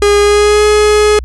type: tone with pitch glide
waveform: 45% pulse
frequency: 409.3 to 421.1 Hz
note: G#4 to G#4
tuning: -25 to +24 cents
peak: -6 dBFS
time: 0.02-1.19 s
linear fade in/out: 2 ms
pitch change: +49 cents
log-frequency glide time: 0.2-0.65 s
effects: added 61 Hz sine -21 dBFS peak until 1.24 s + resampled to 24000 Hz